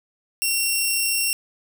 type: tone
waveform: 10% pulse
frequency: 2733 Hz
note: F7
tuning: 38 cents flat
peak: -11 dBFS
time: 0.42-1.33 s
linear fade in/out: 0 ms
effects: none